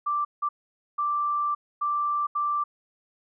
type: tone bursts at uneven times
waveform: sine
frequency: 1174.7 Hz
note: D6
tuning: in tune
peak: -23 dBFS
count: 5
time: 0.06-0.25 / 0.42-0.49 / 0.98-1.55 / 1.81-2.27 / 2.35-2.64 s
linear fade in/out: 10 ms
effects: none